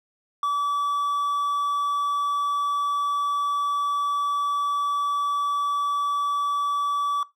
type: tone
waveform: triangle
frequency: 1150 Hz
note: D6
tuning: 37 cents flat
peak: -19 dBFS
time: 0.43-7.23 s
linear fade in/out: 2 ms
effects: noise-tail reverb RT60 0.2 s tail -20 dB re dry